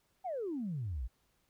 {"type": "exponential sweep", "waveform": "sine", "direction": "down", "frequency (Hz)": [793, 52], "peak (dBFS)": -34, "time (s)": [0.24, 1.08], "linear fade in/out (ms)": 20, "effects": ["tanh soft clip ceiling -30 dBFS", "pink hiss -75 dBFS RMS until 1.49 s"]}